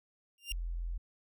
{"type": "tone with exponential growth", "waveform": "sawtooth", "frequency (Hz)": 2794, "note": "F7", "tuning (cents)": 0, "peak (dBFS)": -29, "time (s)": [0.38, 0.52], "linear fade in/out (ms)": 1, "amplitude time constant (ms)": 30}
{"type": "tone", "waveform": "sine", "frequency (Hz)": 42.65, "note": "F1", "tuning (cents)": -40, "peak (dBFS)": -34, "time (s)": [0.51, 0.98], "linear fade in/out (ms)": 10}
{"effects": []}